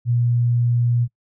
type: tone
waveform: sine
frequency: 120 Hz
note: B2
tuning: 49 cents flat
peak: -15 dBFS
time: 0.05-1.08 s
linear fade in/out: 50 ms
effects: noise-tail reverb RT60 0.1 s tail -25 dB re dry